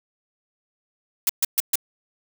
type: noise bursts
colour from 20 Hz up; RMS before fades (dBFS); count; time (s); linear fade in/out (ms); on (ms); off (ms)
blue; -19; 4; 1.27-1.756; 2; 24; 130
effects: none